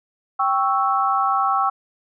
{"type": "chord", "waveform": "sine", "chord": "C# diminished", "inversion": "second", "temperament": "equal", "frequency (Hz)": [784, 1108.7, 1318.5], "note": ["G5", "C#6", "E6"], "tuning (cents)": [0, 0, 0], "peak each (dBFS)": -21, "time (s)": [0.39, 1.7], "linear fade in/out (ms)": 10, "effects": []}